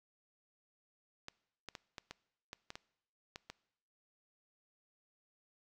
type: clicks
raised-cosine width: 0.2 ms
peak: -27 dBFS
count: 10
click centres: 1.284 / 1.687 / 1.752 / 1.982 / 2.11 / 2.531 / 2.704 / 2.755 / 3.359 / 3.5 s
effects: noise-tail reverb RT60 0.8 s tail -22 dB re dry